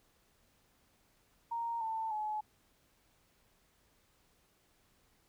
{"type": "tone with pitch steps", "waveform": "sine", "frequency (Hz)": [930, 890.6, 852.8], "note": ["A#5", "A5", "G#5"], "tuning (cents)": [-4, 21, 46], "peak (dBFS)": -34, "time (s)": [1.51, 2.41], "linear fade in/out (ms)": 10, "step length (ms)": 300, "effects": ["pink hiss -71 dBFS RMS until 5.28 s"]}